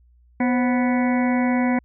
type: harmonic tone with a mistuned harmonic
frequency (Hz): 246.9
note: B3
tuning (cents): 0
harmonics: 1 / 2 / 3 / 4 / 6 / 7 / 8 / 9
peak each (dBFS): -18 / -29 / -28 / -31 / -36 / -37 / -32 / -33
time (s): 0.4-1.79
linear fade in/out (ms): 5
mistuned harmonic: 2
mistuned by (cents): +110
effects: added 60 Hz sine -52 dBFS peak until 1.84 s